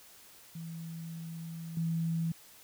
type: tone with level steps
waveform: sine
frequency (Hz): 164.81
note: E3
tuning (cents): 0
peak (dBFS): -39 / -29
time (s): 0.55-2.32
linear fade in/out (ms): 5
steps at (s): 1.77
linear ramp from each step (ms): 2
effects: white hiss -56 dBFS RMS until 2.63 s